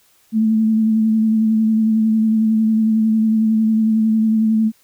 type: tone with vibrato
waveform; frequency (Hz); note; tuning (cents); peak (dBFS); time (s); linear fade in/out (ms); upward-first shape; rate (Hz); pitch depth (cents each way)
sine; 220; A3; 0; -12; 0.32-4.72; 50; sine; 11; 24
effects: white hiss -56 dBFS RMS until 4.83 s